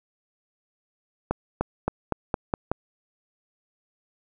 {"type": "accelerating click train", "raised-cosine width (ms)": 1, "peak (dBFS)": -9, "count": 7, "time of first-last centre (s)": [1.31, 2.716], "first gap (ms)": 300, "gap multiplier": 0.9, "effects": []}